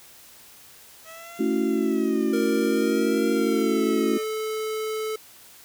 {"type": "tone with vibrato", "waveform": "15% pulse", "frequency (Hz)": 640, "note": "D#5", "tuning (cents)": 49, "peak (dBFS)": -34, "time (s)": [1.04, 4.25], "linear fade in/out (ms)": 50, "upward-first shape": "sine", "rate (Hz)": 0.51, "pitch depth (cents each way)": 140}
{"type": "chord", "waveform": "sine", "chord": "F# minor seventh", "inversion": "first", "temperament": "equal", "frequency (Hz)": [220, 277.2, 329.6, 370], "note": ["A3", "C#4", "E4", "F#4"], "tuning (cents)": [0, 0, 0, 0], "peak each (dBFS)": -26, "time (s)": [1.39, 4.18], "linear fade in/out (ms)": 10}
{"type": "tone with pitch glide", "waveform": "square", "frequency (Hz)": [466.2, 435], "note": ["A#4", "A4"], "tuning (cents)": [0, -20], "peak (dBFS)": -27, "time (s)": [2.33, 5.16], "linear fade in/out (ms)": 5, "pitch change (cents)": -120, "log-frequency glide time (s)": [3.31, 3.83]}
{"effects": ["white hiss -49 dBFS RMS until 5.64 s"]}